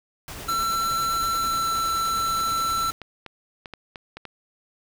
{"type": "noise with tremolo", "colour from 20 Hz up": "pink", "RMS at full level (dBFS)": -36, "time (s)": [0.28, 2.92], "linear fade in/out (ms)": 0, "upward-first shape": "sine", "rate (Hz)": 9.6, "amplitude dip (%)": 25}
{"type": "tone with pitch glide", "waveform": "square", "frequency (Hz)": [1346, 1338.2], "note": ["E6", "E6"], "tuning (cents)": [36, 26], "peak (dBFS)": -23, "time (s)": [0.48, 2.91], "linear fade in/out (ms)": 10, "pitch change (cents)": -10, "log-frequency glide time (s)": [1.33, 1.69]}
{"type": "clicks", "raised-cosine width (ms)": 0.3, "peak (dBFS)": -21, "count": 7, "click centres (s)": [3.017, 3.263, 3.658, 3.737, 3.958, 4.17, 4.253]}
{"effects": []}